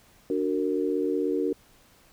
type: chord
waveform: sine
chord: D augmented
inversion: none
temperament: equal with one note detuned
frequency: 293.7 / 370 / 460 Hz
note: D4 / F#4 / A#4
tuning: 0 / 0 / -23 cents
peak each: -28 dBFS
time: 0.3-1.53 s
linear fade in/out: 2 ms
effects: pink hiss -58 dBFS RMS until 2.12 s